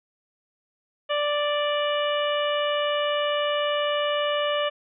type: harmonic tone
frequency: 587.3 Hz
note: D5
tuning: in tune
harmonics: 1 / 2 / 3 / 4 / 5 / 6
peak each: -24 / -29 / -33 / -36 / -30 / -40 dBFS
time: 1.09-4.7 s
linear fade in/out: 20 ms
effects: none